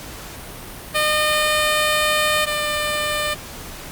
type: tone pair in turn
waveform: 10% pulse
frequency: 608 / 598.9 Hz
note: D#5 / D5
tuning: -40 / +34 cents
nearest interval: unison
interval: 26 cents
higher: first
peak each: -8 / -12 dBFS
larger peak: first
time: 0.94-2.46 / 2.46-3.35 s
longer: first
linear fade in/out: 20 ms
effects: pink hiss -35 dBFS RMS until 3.91 s + Opus 48 kbps